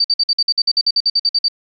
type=tone bursts; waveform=sine; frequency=4619 Hz; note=D8; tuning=30 cents flat; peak=-11 dBFS; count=16; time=0-1.484 s; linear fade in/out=5 ms; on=44 ms; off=52 ms; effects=none